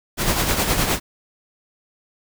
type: noise with tremolo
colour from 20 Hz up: pink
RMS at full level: -18 dBFS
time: 0.17-1 s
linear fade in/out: 50 ms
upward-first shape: sine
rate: 9.7 Hz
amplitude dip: 50%
effects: none